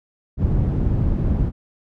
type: low-pass noise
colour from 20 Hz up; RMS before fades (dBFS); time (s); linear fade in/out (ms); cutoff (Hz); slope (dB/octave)
white; -19; 0.37-1.52; 50; 130; 12
effects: none